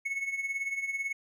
triangle tone with tremolo, 2200 Hz, C#7, 14 cents flat, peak -26 dBFS, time 0.05-1.13 s, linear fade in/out 10 ms, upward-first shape triangle, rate 18 Hz, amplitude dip 75%, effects none

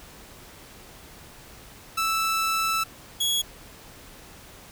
sawtooth tone pair in turn, 1318.5 / 3340 Hz, E6 / G#7, 0 / +9 cents, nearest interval octave + major third, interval 1609 cents, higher second, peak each -19 dBFS, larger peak neither, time 1.97-2.84 / 3.2-3.42 s, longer first, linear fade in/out 10 ms, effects pink hiss -47 dBFS RMS until 4.71 s

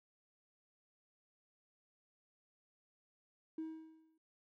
triangle tone with exponential decay, 319.1 Hz, D#4, 44 cents sharp, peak -34 dBFS, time 3.58-4.18 s, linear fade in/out 5 ms, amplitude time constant 130 ms, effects noise-tail reverb RT60 0.4 s tail -18 dB re dry + tanh soft clip ceiling -36 dBFS

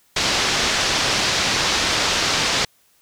white low-pass noise, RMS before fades -20 dBFS, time 0.16-2.65 s, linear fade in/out 5 ms, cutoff 5700 Hz, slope 24 dB/octave, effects white hiss -59 dBFS RMS until 3.01 s

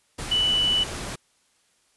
sine tone in noise, 2970 Hz, F#7, 6 cents sharp, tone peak -19 dBFS, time 0.31-0.84 s, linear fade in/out 10 ms, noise pink, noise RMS -33 dBFS, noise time 0.18-1.16 s, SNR +11 dB, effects white hiss -65 dBFS RMS until 1.96 s + resampled to 24000 Hz

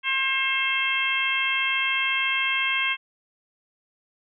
harmonic tone, 534 Hz, C5, 35 cents sharp, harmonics 2 / 3 / 4 / 5 / 6, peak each -31 / -30 / -26 / -26 / -29 dBFS, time 0.03-2.97 s, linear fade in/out 50 ms, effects none

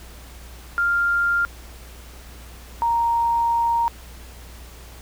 sine tone pair in turn, 1396.9 / 932.3 Hz, F6 / A#5, 0 / 0 cents, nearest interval perfect fifth, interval 700 cents, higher first, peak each -17 dBFS, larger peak neither, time 0.78-1.45 / 2.82-3.88 s, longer second, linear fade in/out 0 ms, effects added 60 Hz sine -40 dBFS peak until 5.01 s + pink hiss -45 dBFS RMS until 5.01 s

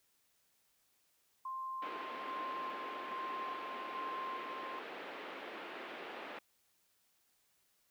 sine tone with tremolo, 1051 Hz, C6, 7 cents sharp, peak -39 dBFS, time 1.45-4.79 s, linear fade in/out 5 ms, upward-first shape square, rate 1.2 Hz, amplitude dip 40%
pink band-pass noise, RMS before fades -47 dBFS, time 1.82-6.39 s, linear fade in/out 5 ms, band 300 to 3000 Hz, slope 24 dB/octave
effects white hiss -75 dBFS RMS until 7.9 s

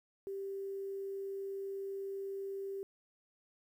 sine tone, 392 Hz, G4, in tune, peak -38 dBFS, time 0.27-2.83 s, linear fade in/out 0 ms, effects 11-bit

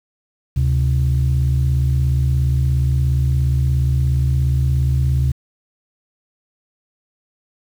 sine tone pair together, 72.96 / 130 Hz, D2 / C3, -11 / -11 cents, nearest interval minor seventh, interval 1000 cents, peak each -15 dBFS, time 0.56-5.32 s, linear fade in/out 10 ms, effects tanh soft clip ceiling -9 dBFS + 7-bit

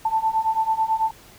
sine beating tone pair, 880 / 889.1 Hz, A5 / A5, 0 / +18 cents, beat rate 9.1 Hz, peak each -23 / -21 dBFS, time 0.05-1.11 s, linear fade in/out 5 ms, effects pink hiss -48 dBFS RMS until 1.38 s

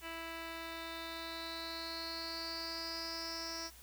10% pulse tone with low-pass filter sweep, 329.6 Hz, E4, in tune, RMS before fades -43 dBFS, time 0.01-3.71 s, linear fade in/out 50 ms, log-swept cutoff 3100 to 5600 Hz, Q 10, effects added 60 Hz sine -59 dBFS peak until 3.82 s + white hiss -58 dBFS RMS until 3.82 s

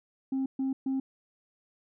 sine tone bursts, 266.7 Hz, C4, 33 cents sharp, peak -25 dBFS, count 3, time 0.32-1 s, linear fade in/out 5 ms, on 140 ms, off 130 ms, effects tanh soft clip ceiling -25 dBFS

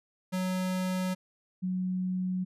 square / sine tone pair in turn, 185 / 184.21 Hz, F#3 / F#3, 0 / -7 cents, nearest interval unison, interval 7 cents, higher first, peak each -29 / -28 dBFS, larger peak second, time 0.32-1.15 / 1.62-2.45 s, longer neither, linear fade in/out 20 ms, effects resampled to 32000 Hz

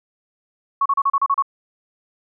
sine tone bursts, 1108.7 Hz, C#6, in tune, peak -14 dBFS, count 8, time 0.81-1.424 s, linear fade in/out 5 ms, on 47 ms, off 34 ms, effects none

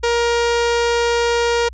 sawtooth tone, 471.3 Hz, A#4, 19 cents sharp, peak -11 dBFS, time 0.03-1.69 s, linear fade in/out 10 ms, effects added 60 Hz sine -34 dBFS peak until 1.73 s + resampled to 16000 Hz

